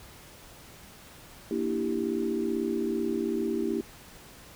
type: chord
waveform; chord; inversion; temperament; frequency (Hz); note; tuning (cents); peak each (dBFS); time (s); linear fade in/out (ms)
sine; E half-diminished seventh; second; equal; 233.1 / 293.7 / 329.6 / 392; Bb3 / D4 / E4 / G4; 0 / 0 / 0 / 0; -32 / -35 / -31 / -31; 1.51-3.81; 2
effects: pink hiss -50 dBFS RMS until 4.55 s